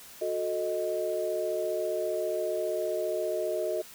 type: chord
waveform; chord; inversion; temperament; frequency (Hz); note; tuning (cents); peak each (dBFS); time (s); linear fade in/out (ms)
sine; D# diminished; first; equal with one note detuned; 365.1 / 440 / 622.3; F#4 / A4 / D#5; -23 / 0 / 0; -33 / -34 / -30; 0.21-3.82; 10
effects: white hiss -49 dBFS RMS until 3.94 s